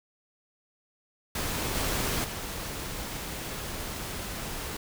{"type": "noise with level steps", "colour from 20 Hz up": "pink", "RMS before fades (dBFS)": [-31, -29, -36], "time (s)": [1.35, 4.77], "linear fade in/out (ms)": 5, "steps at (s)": [1.75, 2.24], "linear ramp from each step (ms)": 5, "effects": []}